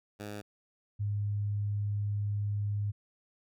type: tone pair in turn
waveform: 10% pulse / sine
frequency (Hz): 103.83 / 102.82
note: G#2 / G#2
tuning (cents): 0 / -17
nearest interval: unison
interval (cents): 17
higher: first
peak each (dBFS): -31 / -29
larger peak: second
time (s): 0.19-0.42 / 0.99-2.92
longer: second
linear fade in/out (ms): 20
effects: none